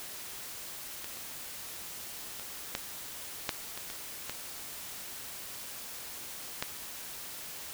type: clicks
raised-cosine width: 0.2 ms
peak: -23 / -28 / -24 / -14 / -11 / -23 / -24 / -18 / -13 dBFS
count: 9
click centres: 1.044 / 1.171 / 2.397 / 2.751 / 3.492 / 3.776 / 3.901 / 4.296 / 6.625 s
effects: white hiss -43 dBFS RMS until 7.73 s